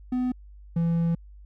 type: tone pair in turn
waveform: triangle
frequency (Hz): 251.4 / 167.79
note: B3 / E3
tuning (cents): +31 / +31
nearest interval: perfect fifth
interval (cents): 700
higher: first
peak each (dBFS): -21 / -19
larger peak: second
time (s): 0.12-0.32 / 0.76-1.15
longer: second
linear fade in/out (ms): 5
effects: added 50 Hz sine -44 dBFS peak until 1.45 s